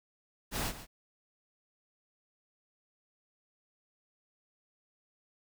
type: noise with echo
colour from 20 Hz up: pink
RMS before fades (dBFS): -34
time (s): 0.51-0.73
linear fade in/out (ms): 50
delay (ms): 140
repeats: 1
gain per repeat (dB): -13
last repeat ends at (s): 0.87
effects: none